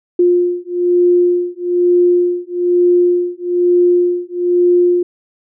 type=beating tone pair; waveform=sine; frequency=353.1 / 354.2 Hz; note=F4 / F4; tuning=+19 / +24 cents; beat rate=1.1 Hz; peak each=-13 dBFS; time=0.19-5.03 s; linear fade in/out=5 ms; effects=none